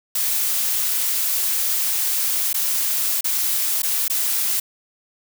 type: noise with dropouts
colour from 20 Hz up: blue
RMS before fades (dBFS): -21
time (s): 0.15-4.6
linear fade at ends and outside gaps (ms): 5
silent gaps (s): 2.531-2.542 / 3.21-3.243 / 3.821-3.831 / 4.081-4.098
effects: none